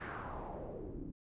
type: noise with low-pass filter sweep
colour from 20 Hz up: pink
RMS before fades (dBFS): -44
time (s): 0-1.12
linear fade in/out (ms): 20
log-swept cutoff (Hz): 1800 to 250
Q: 2.7
effects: resampled to 8000 Hz